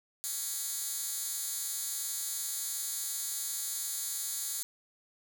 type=tone with high-pass filter; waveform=10% pulse; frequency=277.2 Hz; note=C#4; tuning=in tune; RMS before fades=-36 dBFS; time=0.24-4.63 s; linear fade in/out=0 ms; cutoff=7900 Hz; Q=1.1; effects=none